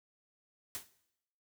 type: noise with exponential decay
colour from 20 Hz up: white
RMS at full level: -37 dBFS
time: 0.75-0.9 s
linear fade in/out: 0 ms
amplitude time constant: 31 ms
effects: noise-tail reverb RT60 0.8 s tail -17 dB re dry